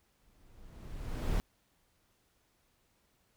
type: noise with exponential growth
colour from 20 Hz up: brown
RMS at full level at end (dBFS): -28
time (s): 0.2-1.4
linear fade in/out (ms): 0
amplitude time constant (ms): 260
effects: pink hiss -73 dBFS RMS until 3.36 s